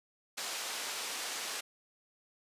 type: band-pass noise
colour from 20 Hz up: white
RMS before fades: -39 dBFS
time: 0.37-1.61 s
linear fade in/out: 10 ms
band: 400 to 6900 Hz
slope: 12 dB/octave
effects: resampled to 32000 Hz